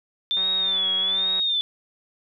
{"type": "tone with vibrato", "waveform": "sine", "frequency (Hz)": 3535, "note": "A7", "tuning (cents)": 7, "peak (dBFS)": -20, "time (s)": [0.31, 1.61], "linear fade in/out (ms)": 0, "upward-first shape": "sine", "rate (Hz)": 1.2, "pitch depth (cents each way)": 110}
{"type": "click train", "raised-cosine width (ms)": 0.5, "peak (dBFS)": -25, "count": 196, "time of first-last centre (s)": [0.37, 1.396], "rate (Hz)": 190}
{"effects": []}